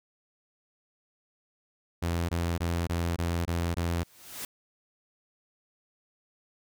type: tone bursts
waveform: sawtooth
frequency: 85.2 Hz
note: F2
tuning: 42 cents flat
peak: -23 dBFS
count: 7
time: 2.02-4.036 s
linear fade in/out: 10 ms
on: 270 ms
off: 21 ms
type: noise with exponential growth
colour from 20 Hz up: white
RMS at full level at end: -35 dBFS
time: 3.89-4.45 s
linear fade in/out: 2 ms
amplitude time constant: 120 ms
effects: none